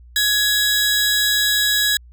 sawtooth tone pair together, 1674 / 3853 Hz, G#6 / B7, +13 / -44 cents, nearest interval octave + major second, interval 1443 cents, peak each -15 dBFS, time 0.16-1.97 s, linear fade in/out 2 ms, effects added 60 Hz sine -41 dBFS peak until 2.12 s

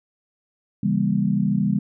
sine chord, C# diminished seventh, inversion none, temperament just, 138.59 / 166.31 / 199.57 / 239.5 Hz, C#3 / E3 / G3 / Bb3, 0 / +16 / +31 / +47 cents, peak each -26 / -25 / -20 / -26 dBFS, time 0.83-1.79 s, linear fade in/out 5 ms, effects none

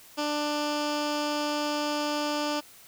15% pulse tone with low-pass filter, 296.1 Hz, D4, 14 cents sharp, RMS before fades -29 dBFS, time 0.17-2.61 s, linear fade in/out 20 ms, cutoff 5500 Hz, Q 2, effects white hiss -52 dBFS RMS until 2.87 s

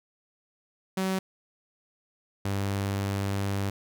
sawtooth tone pair in turn, 189.4 / 99.06 Hz, F#3 / G2, +41 / +19 cents, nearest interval major seventh, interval 1122 cents, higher first, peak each -22 / -23 dBFS, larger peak first, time 0.97-1.19 / 2.45-3.7 s, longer second, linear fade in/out 5 ms, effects none

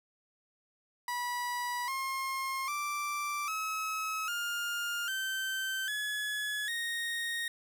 30% pulse tone with pitch steps, 975 / 1069.4 / 1172.9 / 1286.5 / 1411.1 / 1547.7 / 1697.6 / 1861.9 Hz, B5 / C6 / D6 / E6 / F6 / G6 / G#6 / A#6, -23 / +37 / -3 / -43 / +17 / -23 / +38 / -3 cents, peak -30 dBFS, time 1.08-7.48 s, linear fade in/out 2 ms, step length 800 ms, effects none

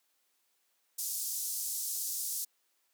white band-pass noise, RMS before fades -36 dBFS, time 0.98-2.45 s, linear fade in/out 10 ms, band 5300 to 15000 Hz, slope 24 dB/octave, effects white hiss -75 dBFS RMS until 2.93 s + high-pass 300 Hz 12 dB/octave

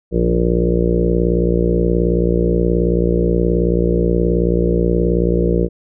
harmonic tone with a mistuned harmonic, 58.7 Hz, A#1, 13 cents sharp, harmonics 1 / 2 / 3 / 4 / 5 / 6 / 7 / 8 / 9 / 10, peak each -18 / -26 / -18 / -30 / -26 / -20 / -23 / -20 / -30 / -30 dBFS, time 0.11-5.69 s, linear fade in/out 50 ms, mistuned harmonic 5, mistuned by +16 cents, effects none

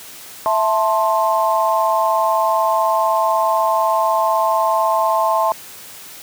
sine chord, A minor, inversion second, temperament just, 660 / 880 / 1056 Hz, E5 / A5 / C6, +2 / 0 / +16 cents, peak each -18 dBFS, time 0.46-5.52 s, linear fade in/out 0 ms, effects white hiss -37 dBFS RMS until 6.22 s + high-pass 80 Hz 12 dB/octave

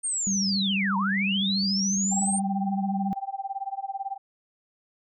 sine linear two-way sweep, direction down then up, 8870 to 880 to 8870 Hz, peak -25 dBFS, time 0.03-2.4 s, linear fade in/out 20 ms, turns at 0.97 s
sine tone with vibrato, 196 Hz, G3, in tune, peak -25 dBFS, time 0.27-3.13 s, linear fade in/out 0 ms, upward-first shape sine, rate 14 Hz, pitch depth 33 cents each way
sine tone with tremolo, 784 Hz, G5, in tune, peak -26 dBFS, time 2.11-4.18 s, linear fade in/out 20 ms, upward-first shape sine, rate 18 Hz, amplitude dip 95%
effects none

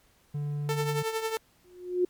triangle tone, 146.1 Hz, D3, 9 cents flat, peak -27 dBFS, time 0.34-1.03 s, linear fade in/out 10 ms
sawtooth tone with tremolo, 445.1 Hz, A4, 20 cents sharp, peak -22 dBFS, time 0.69-1.37 s, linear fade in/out 0 ms, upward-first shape triangle, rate 11 Hz, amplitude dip 70%
sine tone with exponential growth, 359.8 Hz, F#4, 48 cents flat, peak -19 dBFS, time 1.64-2.05 s, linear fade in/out 5 ms, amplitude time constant 89 ms
effects pink hiss -64 dBFS RMS until 2.09 s + MP3 96 kbps

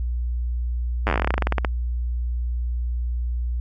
slowing click train, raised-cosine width 0.5 ms, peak -6 dBFS, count 21, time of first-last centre 1.07-1.648 s, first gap 9 ms, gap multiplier 1.11, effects added 60 Hz sine -22 dBFS peak until 3.6 s

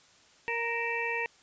harmonic tone with a mistuned harmonic, 466.2 Hz, A#4, in tune, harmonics 1 / 2 / 4 / 5 / 6, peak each -36 / -36 / -34 / -36 / -36 dBFS, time 0.48-1.26 s, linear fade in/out 0 ms, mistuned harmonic 6, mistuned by -86 cents, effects white hiss -60 dBFS RMS until 1.42 s + resampled to 16000 Hz

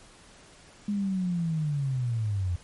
sine linear sweep, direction down, 208.2 to 85.3 Hz, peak -25 dBFS, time 0.88-2.56 s, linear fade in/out 5 ms, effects pink hiss -53 dBFS RMS until 2.63 s + MP3 48 kbps

